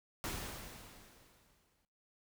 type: noise with exponential decay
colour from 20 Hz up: pink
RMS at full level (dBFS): -39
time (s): 0.24-1.85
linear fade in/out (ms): 0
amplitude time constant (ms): 350
effects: noise-tail reverb RT60 0.4 s tail -21 dB re dry